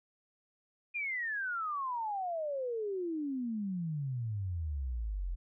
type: exponential sweep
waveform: sine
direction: down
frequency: 2457 to 41.02 Hz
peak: -33 dBFS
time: 0.94-5.36 s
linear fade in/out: 20 ms
effects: none